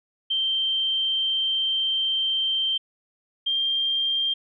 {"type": "tone pair in turn", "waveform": "sine", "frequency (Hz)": [3136, 3185], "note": ["G7", "G7"], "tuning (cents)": [0, 27], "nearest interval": "unison", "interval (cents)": 27, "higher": "second", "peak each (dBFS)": -21, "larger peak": "neither", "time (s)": [[0.3, 2.78], [3.46, 4.34]], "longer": "first", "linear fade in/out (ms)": 10, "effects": []}